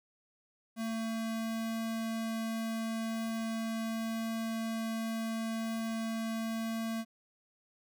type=tone; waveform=square; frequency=225.1 Hz; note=A3; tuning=40 cents sharp; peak=-34 dBFS; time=0.76-7.05 s; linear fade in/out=50 ms; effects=none